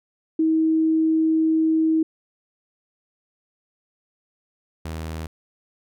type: tone pair in turn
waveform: sine / sawtooth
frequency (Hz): 319.2 / 80.01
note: D#4 / D#2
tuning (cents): +44 / +49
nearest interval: 2 octaves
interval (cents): 2395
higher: first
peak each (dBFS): -16 / -25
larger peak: first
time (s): 0.39-2.03 / 4.85-5.27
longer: first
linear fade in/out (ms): 5
effects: none